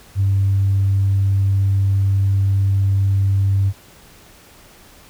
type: tone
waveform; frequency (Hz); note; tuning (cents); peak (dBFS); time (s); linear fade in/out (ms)
sine; 98; G2; 0; -12; 0.15-3.73; 50
effects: tanh soft clip ceiling -9 dBFS + pink hiss -46 dBFS RMS until 5.09 s